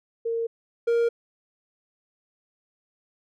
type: tone pair in turn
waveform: sine / triangle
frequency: 459.9 / 467.7 Hz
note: A#4 / A#4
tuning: -23 / +6 cents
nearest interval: unison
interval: 29 cents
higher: second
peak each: -24 / -17 dBFS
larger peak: second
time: 0.25-0.47 / 0.87-1.09 s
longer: neither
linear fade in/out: 10 ms
effects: none